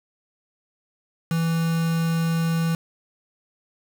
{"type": "tone with quantisation", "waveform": "triangle", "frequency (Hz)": 164.81, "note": "E3", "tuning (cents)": 0, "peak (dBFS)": -18, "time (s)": [1.31, 2.75], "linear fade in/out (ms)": 2, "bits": 5, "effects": []}